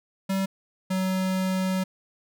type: tone pair in turn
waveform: square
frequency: 192.9 / 187.52 Hz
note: G3 / F#3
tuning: -28 / +23 cents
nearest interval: unison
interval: 49 cents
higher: first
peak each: -24 dBFS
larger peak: neither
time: 0.29-0.46 / 0.9-1.84 s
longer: second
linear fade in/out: 10 ms
effects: none